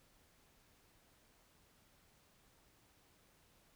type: silence
effects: pink hiss -70 dBFS RMS until 3.75 s